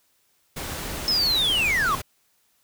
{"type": "noise", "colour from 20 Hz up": "pink", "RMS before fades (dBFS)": -32, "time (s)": [0.56, 2.02], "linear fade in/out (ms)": 10}
{"type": "linear sweep", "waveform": "triangle", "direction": "down", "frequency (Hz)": [5274, 1039], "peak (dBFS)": -18, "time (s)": [1.08, 1.95], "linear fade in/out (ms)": 0}
{"effects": ["white hiss -66 dBFS RMS until 2.63 s"]}